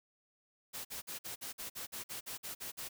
white noise bursts, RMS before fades -43 dBFS, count 13, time 0.73-2.89 s, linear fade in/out 20 ms, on 120 ms, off 50 ms, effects none

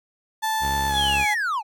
35% pulse tone with pitch glide, 878 to 838.8 Hz, A5 to G#5, -4 to +17 cents, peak -20 dBFS, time 0.42-1.35 s, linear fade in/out 20 ms, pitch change -79 cents, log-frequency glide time 0.88-0.95 s
sawtooth tone with vibrato, 69.3 Hz, C#2, in tune, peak -24 dBFS, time 0.6-1.26 s, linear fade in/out 50 ms, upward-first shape sine, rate 7.9 Hz, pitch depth 37 cents each way
triangle linear sweep, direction down, 3575 to 784 Hz, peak -20 dBFS, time 0.93-1.63 s, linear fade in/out 50 ms
effects none

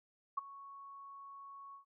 sine tone with ADSR envelope, 1108.7 Hz, C#6, in tune, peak -30 dBFS, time 0.37-1.85 s, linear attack 10 ms, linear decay 16 ms, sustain -19 dB, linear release 110 ms, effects none

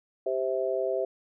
sine chord, C major, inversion second, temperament just, 392.4 / 523.3 / 654.1 Hz, G4 / C5 / E5, +2 / 0 / -14 cents, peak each -30 dBFS, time 0.26-1.05 s, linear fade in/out 5 ms, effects none

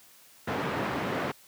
pink band-pass noise, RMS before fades -31 dBFS, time 0.47-1.32 s, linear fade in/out 10 ms, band 150 to 1900 Hz, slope 12 dB/octave, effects white hiss -56 dBFS RMS until 1.47 s + high-pass 80 Hz 12 dB/octave

